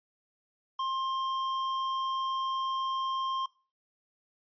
square tone, 1059 Hz, C6, 21 cents sharp, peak -30 dBFS, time 0.79-3.46 s, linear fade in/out 5 ms, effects noise-tail reverb RT60 0.4 s tail -23 dB re dry + resampled to 11025 Hz

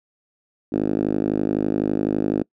5% pulse tone with band-pass filter, 51.91 Hz, G#1, in tune, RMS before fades -22 dBFS, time 0.72-2.43 s, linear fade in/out 10 ms, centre 290 Hz, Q 2.4, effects noise-tail reverb RT60 0.1 s tail -26 dB re dry

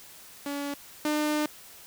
sawtooth tone pair in turn, 284.4 / 301.3 Hz, C#4 / D4, +45 / +44 cents, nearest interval minor second, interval 99 cents, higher second, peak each -27 / -21 dBFS, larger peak second, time 0.46-0.74 / 1.05-1.46 s, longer second, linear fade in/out 2 ms, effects white hiss -49 dBFS RMS until 1.86 s

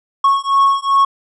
triangle beating tone pair, 1100 / 1102.6 Hz, C#6 / C#6, -14 / -10 cents, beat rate 2.6 Hz, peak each -12 dBFS, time 0.24-1.05 s, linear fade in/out 5 ms, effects resampled to 24000 Hz

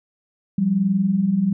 sine tone pair together, 174.93 / 196 Hz, F3 / G3, +3 / 0 cents, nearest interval major second, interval 197 cents, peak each -23 / -17 dBFS, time 0.58-1.53 s, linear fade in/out 5 ms, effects none

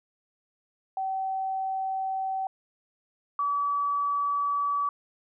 sine tone pair in turn, 766 / 1145.6 Hz, G5 / D6, -40 / -43 cents, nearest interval perfect fifth, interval 697 cents, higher second, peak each -27 / -24 dBFS, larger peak second, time 0.97-2.47 / 3.39-4.89 s, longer neither, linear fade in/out 2 ms, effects none

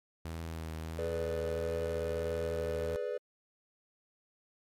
sawtooth tone with vibrato, 81 Hz, E2, 30 cents flat, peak -34 dBFS, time 0.25-2.96 s, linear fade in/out 0 ms, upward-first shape triangle, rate 1.5 Hz, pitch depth 33 cents each way
triangle chord, G# diminished, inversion none, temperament equal with one note detuned, 421.1 / 493.9 / 587.3 Hz, G#4 / B4 / D5, +24 / 0 / 0 cents, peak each -36 / -34 / -37 dBFS, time 0.98-3.18 s, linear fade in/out 10 ms
effects MP3 64 kbps

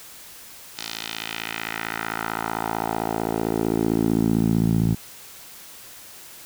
10% pulse tone with band-pass filter sweep, 55.6 Hz, A1, 19 cents sharp, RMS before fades -24 dBFS, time 0.77-4.95 s, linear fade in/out 10 ms, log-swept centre 4600 to 140 Hz, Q 1.6, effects white hiss -43 dBFS RMS until 6.45 s

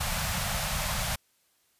pink band-stop noise, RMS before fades -30 dBFS, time 0-1.16 s, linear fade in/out 10 ms, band 200 to 570 Hz, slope 48 dB/octave, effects white hiss -69 dBFS RMS until 1.79 s + resampled to 32000 Hz

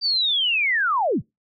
sine linear sweep, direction down, 4700 to 65.41 Hz, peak -18 dBFS, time 0.01-1.22 s, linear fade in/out 50 ms, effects noise-tail reverb RT60 0.2 s tail -26 dB re dry

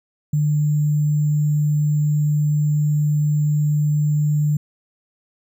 sine tone with sample-and-hold, 149.3 Hz, D3, 29 cents sharp, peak -15 dBFS, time 0.33-4.57 s, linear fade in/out 5 ms, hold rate 7350 Hz, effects none

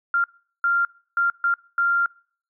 sine tone bursts at uneven times, 1390 Hz, F6, 9 cents flat, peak -17 dBFS, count 5, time 0.14-0.24 / 0.64-0.85 / 1.17-1.3 / 1.44-1.54 / 1.78-2.06 s, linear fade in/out 2 ms, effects noise-tail reverb RT60 0.5 s tail -25 dB re dry

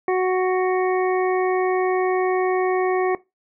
harmonic tone, 370 Hz, F#4, in tune, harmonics 1 / 2 / 3 / 5 / 6, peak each -18 / -24 / -28 / -32 / -34 dBFS, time 0.08-3.15 s, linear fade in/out 2 ms, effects noise-tail reverb RT60 0.2 s tail -19 dB re dry

